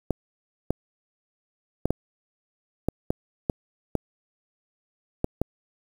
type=clicks; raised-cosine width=2 ms; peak=-9 dBFS; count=10; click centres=0.107 / 0.706 / 1.856 / 1.906 / 2.886 / 3.105 / 3.498 / 3.953 / 5.244 / 5.416 s; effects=7-bit